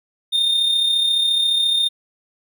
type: tone with amplitude modulation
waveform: triangle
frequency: 3645 Hz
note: A#7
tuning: 40 cents flat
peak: -12 dBFS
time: 0.32-1.89 s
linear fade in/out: 20 ms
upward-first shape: sine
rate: 34.4 Hz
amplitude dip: 40%
effects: none